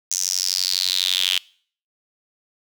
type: tone with high-pass filter sweep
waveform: sawtooth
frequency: 92 Hz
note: F#2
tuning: 9 cents flat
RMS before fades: -22 dBFS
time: 0.11-1.38 s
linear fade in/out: 0 ms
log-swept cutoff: 6300 to 3100 Hz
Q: 5.9
effects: noise-tail reverb RT60 0.5 s tail -24 dB re dry